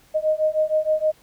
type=beating tone pair; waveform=sine; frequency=618 / 624.4 Hz; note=D#5 / D#5; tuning=-12 / +6 cents; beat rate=6.4 Hz; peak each=-21 dBFS; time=0.14-1.12 s; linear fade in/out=20 ms; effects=pink hiss -55 dBFS RMS until 1.22 s